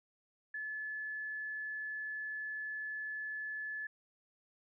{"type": "tone", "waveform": "sine", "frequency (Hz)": 1724, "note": "A6", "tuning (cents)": -36, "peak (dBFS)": -38, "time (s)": [0.54, 3.87], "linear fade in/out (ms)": 5, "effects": []}